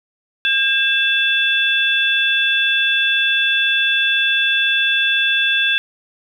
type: tone cluster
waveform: sine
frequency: 1610 / 2648 / 3454 Hz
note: G6 / E7 / A7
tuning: +46 / +7 / -33 cents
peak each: -18 dBFS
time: 0.45-5.78 s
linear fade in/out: 0 ms
effects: 8-bit